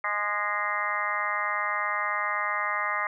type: harmonic tone with a mistuned harmonic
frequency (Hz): 207.7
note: G#3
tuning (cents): 0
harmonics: 3 / 4 / 5 / 6 / 7 / 8 / 9 / 10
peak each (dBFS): -38 / -36 / -34 / -30 / -40 / -38 / -32 / -33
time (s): 0.04-3.07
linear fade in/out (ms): 2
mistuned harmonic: 6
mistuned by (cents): -23
effects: none